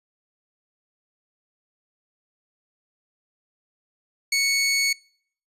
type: tone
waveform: 20% pulse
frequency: 2217 Hz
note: C#7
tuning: in tune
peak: -14 dBFS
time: 4.32-4.93 s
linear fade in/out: 5 ms
effects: noise-tail reverb RT60 0.6 s tail -26 dB re dry + resampled to 32000 Hz